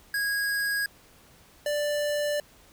square tone pair in turn, 1647 / 588.7 Hz, G#6 / D5, -15 / +4 cents, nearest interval octave + tritone, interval 1781 cents, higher first, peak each -26 dBFS, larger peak neither, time 0.14-0.86 / 1.66-2.4 s, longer second, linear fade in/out 2 ms, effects pink hiss -56 dBFS RMS until 2.72 s

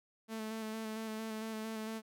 sawtooth tone with vibrato, 220 Hz, A3, in tune, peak -35 dBFS, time 0.28-2.02 s, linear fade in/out 50 ms, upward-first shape square, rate 4.4 Hz, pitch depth 18 cents each way, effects none

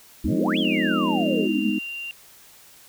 sine chord, G# minor, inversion none, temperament just, 207.7 / 249.2 / 311.5 Hz, G#3 / B3 / D#4, 0 / +16 / +2 cents, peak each -26 / -27 / -25 dBFS, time 0.24-1.79 s, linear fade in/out 10 ms
sine exponential two-way sweep, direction up then down, 51.91 to 3472 to 203.1 Hz, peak -25 dBFS, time 0.24-1.7 s, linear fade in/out 5 ms, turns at 0.58 s
harmonic tone, 88.5 Hz, F2, 23 cents sharp, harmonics 2 / 3 / 4 / 5 / 6 / 7, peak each -30 / -32 / -33 / -34 / -35 / -35 dBFS, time 0.27-1.48 s, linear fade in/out 50 ms
sine tone with pitch glide, 2794 to 2775 Hz, F7 to F7, 0 to -12 cents, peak -30 dBFS, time 0.65-2.11 s, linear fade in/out 0 ms, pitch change -12 cents, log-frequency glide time 0.96-1.81 s
effects white hiss -50 dBFS RMS until 2.88 s

